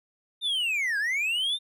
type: linear two-way sweep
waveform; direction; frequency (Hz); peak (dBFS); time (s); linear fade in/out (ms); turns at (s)
triangle; down then up; 3670 to 1587 to 3670; -23; 0.41-1.59; 50; 0.98
effects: none